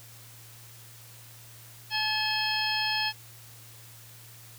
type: harmonic tone with a mistuned harmonic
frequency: 861 Hz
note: A5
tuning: 38 cents flat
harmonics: 1 / 2 / 3 / 4 / 5 / 6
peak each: -33 / -33 / -33 / -33 / -33 / -33 dBFS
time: 1.9-3.13 s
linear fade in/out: 50 ms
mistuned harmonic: 4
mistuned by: -110 cents
effects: added 115 Hz sine -51 dBFS peak until 4.58 s + white hiss -51 dBFS RMS until 4.58 s